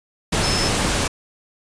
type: tone in noise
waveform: sine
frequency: 5240 Hz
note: E8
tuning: 11 cents flat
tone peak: -23 dBFS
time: 0.43-0.69 s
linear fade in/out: 10 ms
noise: pink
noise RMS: -20 dBFS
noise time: 0.32-1.08 s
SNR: -6 dB
effects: resampled to 22050 Hz